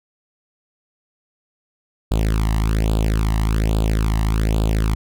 sawtooth tone with flanger, 54 Hz, A1, 32 cents flat, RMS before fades -18 dBFS, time 2.11-4.95 s, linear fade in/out 5 ms, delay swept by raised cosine 0.25 to 1.04 ms, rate 1.2 Hz, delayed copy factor +0.85, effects none

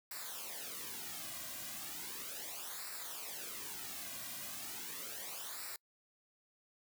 white noise with flanger, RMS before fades -45 dBFS, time 0.11-5.76 s, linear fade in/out 2 ms, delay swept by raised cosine 0.31 to 2.31 ms, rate 0.36 Hz, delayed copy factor -0.75, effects noise-tail reverb RT60 0.1 s tail -26 dB re dry

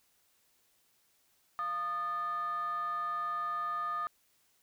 sine tone with frequency modulation, 1227 Hz, D#6, 25 cents flat, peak -31 dBFS, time 1.59-4.07 s, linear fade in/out 0 ms, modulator 532 Hz, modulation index 0.38, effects tanh soft clip ceiling -28 dBFS + white hiss -71 dBFS RMS until 4.62 s

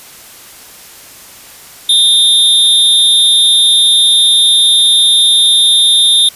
square tone with amplitude modulation, 3615 Hz, A7, 46 cents sharp, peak -3 dBFS, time 1.89-6.29 s, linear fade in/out 5 ms, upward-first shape sine, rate 296 Hz, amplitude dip 70%, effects white hiss -35 dBFS RMS until 6.35 s + resampled to 32000 Hz

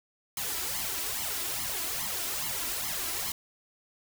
white noise with flanger, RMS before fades -33 dBFS, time 0.37-3.32 s, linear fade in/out 2 ms, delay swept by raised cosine 0.95 to 3.05 ms, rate 2.4 Hz, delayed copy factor +0.85, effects none

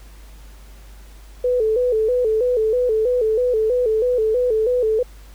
sine tone with vibrato, 466.2 Hz, A#4, in tune, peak -15 dBFS, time 1.44-5.03 s, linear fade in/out 5 ms, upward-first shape square, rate 3.1 Hz, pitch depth 110 cents each way, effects added 50 Hz sine -39 dBFS peak until 5.34 s + pink hiss -50 dBFS RMS until 5.34 s

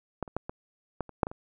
clicks, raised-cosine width 1 ms, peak -16 / -30 / -15 / -21 / -16 / -30 / -8 / -19 / -27 dBFS, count 9, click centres 0.227 / 0.278 / 0.366 / 0.495 / 1.007 / 1.093 / 1.232 / 1.269 / 1.315 s, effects none

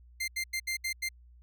sawtooth tone bursts at uneven times, 2093 Hz, C7, in tune, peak -27 dBFS, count 6, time 0.2-0.28 / 0.36-0.44 / 0.53-0.6 / 0.67-0.77 / 0.84-0.93 / 1.02-1.09 s, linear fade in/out 10 ms, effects added 60 Hz sine -53 dBFS peak until 1.42 s

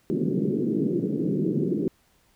white band-pass noise, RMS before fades -25 dBFS, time 0.1-1.88 s, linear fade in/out 0 ms, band 140 to 400 Hz, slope 48 dB/octave, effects pink hiss -64 dBFS RMS until 2.35 s

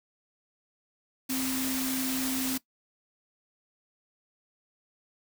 sine tone in noise, 261.5 Hz, C4, 1 cent flat, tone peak -30 dBFS, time 1.29-2.58 s, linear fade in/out 10 ms, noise white, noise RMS -33 dBFS, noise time 1.29-2.58 s, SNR 0 dB, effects noise-tail reverb RT60 0.1 s tail -19 dB re dry

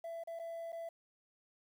sine tone with dropouts, 667 Hz, E5, 20 cents sharp, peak -38 dBFS, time 0.04-0.89 s, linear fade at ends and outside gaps 5 ms, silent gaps 0.237-0.273 / 0.391-0.396 / 0.721-0.727 s, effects tanh soft clip ceiling -40 dBFS + 11-bit

